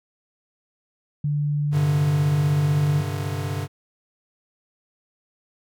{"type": "tone", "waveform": "sine", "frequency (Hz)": 146.8, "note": "D3", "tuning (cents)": 0, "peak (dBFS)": -20, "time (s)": [1.24, 3.01], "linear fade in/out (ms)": 5}
{"type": "chord", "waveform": "square", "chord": "G suspended fourth", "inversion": "none", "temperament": "equal", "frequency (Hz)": [98, 130.81, 146.83], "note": ["G2", "C3", "D3"], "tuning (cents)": [0, 0, 0], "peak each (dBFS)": [-29, -32, -30], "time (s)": [1.71, 3.68], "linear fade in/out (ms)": 50}
{"effects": []}